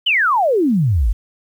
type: exponential sweep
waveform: sine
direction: down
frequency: 3136 to 44.36 Hz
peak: -12 dBFS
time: 0.06-1.13 s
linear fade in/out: 10 ms
effects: 8-bit